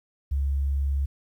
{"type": "tone", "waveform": "sine", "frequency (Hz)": 69.3, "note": "C#2", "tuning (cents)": 0, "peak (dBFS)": -22, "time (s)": [0.31, 1.06], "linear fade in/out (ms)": 10, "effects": ["10-bit"]}